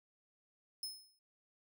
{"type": "tone with exponential decay", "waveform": "sawtooth", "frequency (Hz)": 5190, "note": "E8", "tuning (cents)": -28, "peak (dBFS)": -35, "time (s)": [0.83, 1.19], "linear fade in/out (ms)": 2, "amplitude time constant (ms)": 77, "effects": []}